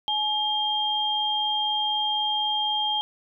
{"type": "tone pair together", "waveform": "sine", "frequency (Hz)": [848, 3202], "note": ["G#5", "G7"], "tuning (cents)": [36, 36], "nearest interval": "octave + major seventh", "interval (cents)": 2300, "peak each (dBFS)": [-27, -24], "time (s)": [0.08, 3.01], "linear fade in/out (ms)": 0, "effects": []}